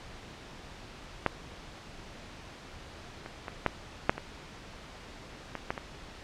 clicks, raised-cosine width 0.5 ms, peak -9 / -25 / -21 / -9 / -6 / -21 / -19 / -14 / -21 dBFS, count 9, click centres 1.263 / 3.261 / 3.482 / 3.663 / 4.095 / 4.18 / 5.553 / 5.705 / 5.778 s, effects pink hiss -47 dBFS RMS until 6.23 s + low-pass 5000 Hz 12 dB/octave

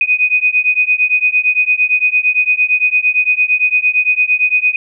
sine beating tone pair, 2489 / 2497.8 Hz, D#7 / D#7, 0 / +6 cents, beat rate 8.8 Hz, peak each -13 dBFS, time 0.01-4.76 s, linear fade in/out 2 ms, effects none

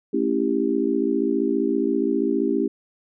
sine chord, A dominant seventh, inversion none, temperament just, 220 / 275 / 330 / 396 Hz, A3 / C#4 / E4 / G4, 0 / -14 / +2 / +18 cents, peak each -27 / -23 / -25 / -24 dBFS, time 0.13-2.68 s, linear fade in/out 10 ms, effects none

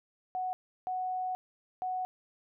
sine tone bursts at uneven times, 740 Hz, F#5, in tune, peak -31 dBFS, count 3, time 0.35-0.53 / 0.87-1.35 / 1.82-2.05 s, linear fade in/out 0 ms, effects none

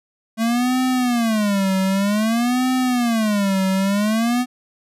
square tone with vibrato, 220.9 Hz, A3, 7 cents sharp, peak -17 dBFS, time 0.37-4.46 s, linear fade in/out 50 ms, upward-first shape sine, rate 0.53 Hz, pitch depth 260 cents each way, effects resampled to 32000 Hz

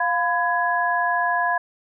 sine tone cluster, 702 / 1004 / 1671 Hz, F5 / B5 / G#6, +9 / +28 / +10 cents, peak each -23 dBFS, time 0-1.58 s, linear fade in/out 5 ms, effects none

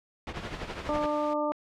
pink noise with tremolo, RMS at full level -33 dBFS, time 0.27-1.06 s, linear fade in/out 0 ms, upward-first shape triangle, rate 12 Hz, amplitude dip 80%
white noise, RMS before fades -41 dBFS, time 0.35-1.34 s, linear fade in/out 10 ms
harmonic tone, 298.2 Hz, D4, 27 cents sharp, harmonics 1 / 2 / 3 / 4, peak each -32 / -29 / -33 / -34 dBFS, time 0.89-1.52 s, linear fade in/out 0 ms
effects low-pass 3000 Hz 12 dB/octave

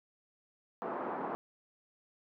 white band-pass noise, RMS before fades -38 dBFS, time 0.82-1.35 s, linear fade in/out 0 ms, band 210 to 1100 Hz, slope 24 dB/octave, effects none

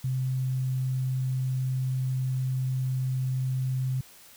sine tone, 129.9 Hz, C3, 12 cents flat, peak -25 dBFS, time 0.04-4.01 s, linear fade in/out 5 ms, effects white hiss -52 dBFS RMS until 4.36 s

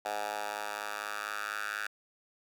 10% pulse tone with high-pass filter sweep, 104.2 Hz, G#2, 6 cents sharp, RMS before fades -37 dBFS, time 0.05-1.87 s, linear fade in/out 5 ms, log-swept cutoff 760 to 1500 Hz, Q 3.6, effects none

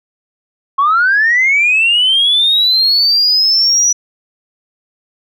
sine linear sweep, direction up, 1074 to 5900 Hz, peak -7 dBFS, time 0.78-3.93 s, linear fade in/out 10 ms, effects tanh soft clip ceiling -4 dBFS

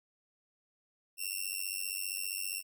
5% pulse tone with amplitude modulation, 2714 Hz, E7, 50 cents sharp, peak -22 dBFS, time 1.17-2.63 s, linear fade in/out 50 ms, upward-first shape sine, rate 95.1 Hz, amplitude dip 90%, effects none

